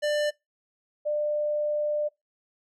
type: tone pair in turn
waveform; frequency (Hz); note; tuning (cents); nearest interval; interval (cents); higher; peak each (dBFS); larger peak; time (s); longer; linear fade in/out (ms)
square / sine; 594 / 596.6; D5 / D5; +20 / +27; unison; 7; second; -24; neither; 0.02-0.31 / 1.05-2.09; second; 20
effects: noise-tail reverb RT60 0.2 s tail -23 dB re dry + low-pass 7000 Hz 12 dB/octave